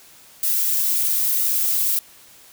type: noise with flanger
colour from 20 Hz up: violet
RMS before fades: -20 dBFS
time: 0.43-1.99 s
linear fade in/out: 2 ms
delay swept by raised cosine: 1.2 to 7 ms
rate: 1 Hz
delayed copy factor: -0.55
effects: white hiss -48 dBFS RMS until 2.52 s